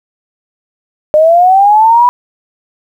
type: linear sweep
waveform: sine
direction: up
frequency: 601 to 987.8 Hz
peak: -3 dBFS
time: 1.14-2.09 s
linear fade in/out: 0 ms
effects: 7-bit